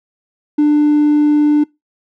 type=tone; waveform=triangle; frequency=297.1 Hz; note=D4; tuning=20 cents sharp; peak=-5 dBFS; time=0.58-1.64 s; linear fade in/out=10 ms; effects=noise-tail reverb RT60 0.2 s tail -25 dB re dry + tanh soft clip ceiling -4 dBFS